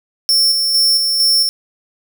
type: tone with tremolo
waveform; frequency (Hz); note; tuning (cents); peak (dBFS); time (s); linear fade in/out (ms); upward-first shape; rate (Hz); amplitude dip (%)
40% pulse; 5400; E8; +41; -9; 0.29-1.49; 0; square; 2.2; 35
effects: none